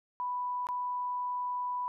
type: tone with dropouts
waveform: sine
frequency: 989 Hz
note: B5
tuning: 2 cents sharp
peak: -31 dBFS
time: 0.2-1.88 s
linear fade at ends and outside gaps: 0 ms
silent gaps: 0.669-0.688 s
effects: none